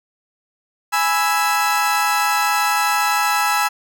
30% pulse chord, E major, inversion first, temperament equal, 830.6 / 987.8 / 1318.5 Hz, G#5 / B5 / E6, 0 / 0 / 0 cents, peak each -17 / -20 / -17 dBFS, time 0.92-3.69 s, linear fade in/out 20 ms, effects none

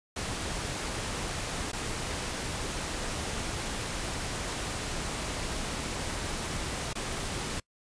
pink noise with dropouts, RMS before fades -34 dBFS, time 0.16-7.6 s, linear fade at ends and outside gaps 5 ms, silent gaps 1.718-1.73 / 6.932-6.953 s, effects noise-tail reverb RT60 0.1 s tail -25 dB re dry + resampled to 22050 Hz

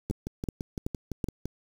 two click trains, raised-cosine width 3 ms, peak -16 / -20 dBFS, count 4 / 9, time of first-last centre 0.11-1.242 / 0.1-1.456 s, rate 2.65 / 5.9 Hz, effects 7-bit

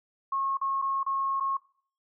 sine tone with dropouts, 1087 Hz, C#6, 34 cents flat, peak -26 dBFS, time 0.32-1.57 s, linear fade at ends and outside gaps 5 ms, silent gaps 0.572-0.613 / 0.817-0.822 / 1.032-1.063 / 1.4-1.406 s, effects noise-tail reverb RT60 0.5 s tail -20 dB re dry

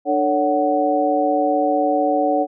harmonic tone with a mistuned harmonic, 148.9 Hz, D3, 24 cents sharp, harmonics 2 / 3 / 4 / 5, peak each -21 / -25 / -20 / -19 dBFS, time 0.05-2.47 s, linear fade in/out 50 ms, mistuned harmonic 4, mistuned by -99 cents, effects none

